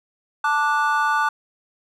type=chord; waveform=triangle; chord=D major; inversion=second; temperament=just; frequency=881 / 1174.7 / 1468.3 Hz; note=A5 / D6 / F#6; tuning=+2 / 0 / -14 cents; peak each=-20 dBFS; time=0.44-1.29 s; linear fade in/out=5 ms; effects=none